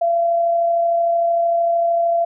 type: tone with amplitude modulation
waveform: sine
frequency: 680 Hz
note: F5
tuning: 46 cents flat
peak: -13 dBFS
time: 0.01-2.25 s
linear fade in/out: 10 ms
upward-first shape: sine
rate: 33.2 Hz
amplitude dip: 25%
effects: none